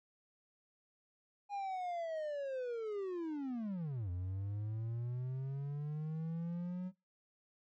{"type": "linear two-way sweep", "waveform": "triangle", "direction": "down then up", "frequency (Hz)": [821, 87.31, 185.3], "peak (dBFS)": -35, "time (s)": [1.49, 6.92], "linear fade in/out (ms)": 50, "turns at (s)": 4.1, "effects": ["noise-tail reverb RT60 0.2 s tail -22 dB re dry", "MP3 32 kbps"]}